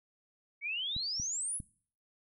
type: exponential sweep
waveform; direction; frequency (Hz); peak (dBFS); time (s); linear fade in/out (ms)
sine; up; 2200 to 11000; -33; 0.61-1.61; 50
type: clicks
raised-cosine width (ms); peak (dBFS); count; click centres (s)
5; -30; 3; 0.965 / 1.199 / 1.602
effects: noise-tail reverb RT60 0.5 s tail -22 dB re dry